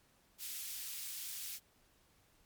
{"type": "high-pass noise", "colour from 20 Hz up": "white", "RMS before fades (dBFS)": -44, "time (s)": [0.38, 1.6], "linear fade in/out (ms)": 50, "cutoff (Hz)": 2600, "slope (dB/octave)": 12, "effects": ["pink hiss -70 dBFS RMS until 2.45 s", "MP3 96 kbps"]}